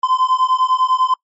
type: beating tone pair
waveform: triangle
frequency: 1023 / 1033 Hz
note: C6 / C6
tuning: -39 / -22 cents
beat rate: 10 Hz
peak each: -14 dBFS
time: 0.03-1.14 s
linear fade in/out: 5 ms
effects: noise-tail reverb RT60 0.1 s tail -26 dB re dry + MP3 32 kbps